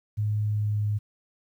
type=tone with pitch glide; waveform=sine; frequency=105.6 to 104.63 Hz; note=G#2 to G#2; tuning=+29 to +13 cents; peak=-23 dBFS; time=0.17-0.99 s; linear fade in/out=20 ms; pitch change=-16 cents; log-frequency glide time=0.44-0.84 s; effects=10-bit